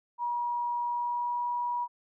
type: tone with pitch glide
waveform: sine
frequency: 959 to 966.2 Hz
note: A#5 to B5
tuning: +49 to -38 cents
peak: -28 dBFS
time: 0.18-1.88 s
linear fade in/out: 50 ms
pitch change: +13 cents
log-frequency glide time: 0.83-1.45 s
effects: none